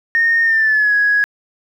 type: tone with pitch glide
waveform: sine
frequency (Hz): 1839 to 1667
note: A#6 to G#6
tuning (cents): -24 to +6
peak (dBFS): -10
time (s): 0.15-1.24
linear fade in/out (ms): 0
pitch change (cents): -170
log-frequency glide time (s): 0.43-0.94
effects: tanh soft clip ceiling -6 dBFS + 8-bit